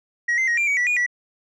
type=tone with pitch steps; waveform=sine; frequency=1901 / 2075 / 1884 / 2375 / 2261 / 1954 / 2447 / 1951 Hz; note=A#6 / C7 / A#6 / D7 / C#7 / B6 / D#7 / B6; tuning=+33 / -15 / +18 / +19 / +34 / -19 / -29 / -22 cents; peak=-15 dBFS; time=0.28-1.064 s; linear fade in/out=10 ms; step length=98 ms; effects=tanh soft clip ceiling -17 dBFS